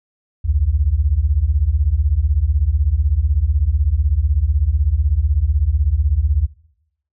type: beating tone pair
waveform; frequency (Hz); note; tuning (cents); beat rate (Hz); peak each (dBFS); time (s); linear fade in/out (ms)
sine; 63.7 / 79.7; C2 / D#2; -46 / +42; 16; -17 / -16; 0.44-6.47; 20
effects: noise-tail reverb RT60 0.7 s tail -18 dB re dry